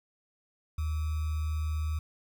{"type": "tone with sample-and-hold", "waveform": "sine", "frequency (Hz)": 77.6, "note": "D#2", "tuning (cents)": -4, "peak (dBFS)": -28, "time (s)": [0.78, 1.99], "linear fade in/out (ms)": 5, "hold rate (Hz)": 1225, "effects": []}